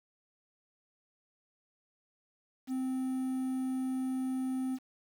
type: tone with quantisation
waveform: triangle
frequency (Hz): 259.8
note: C4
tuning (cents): -12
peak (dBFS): -29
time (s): 2.67-4.79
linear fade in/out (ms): 50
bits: 9
effects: none